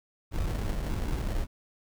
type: noise with sample-and-hold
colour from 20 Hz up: brown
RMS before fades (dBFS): -30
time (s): 0.31-1.47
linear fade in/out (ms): 50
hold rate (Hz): 1225
effects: none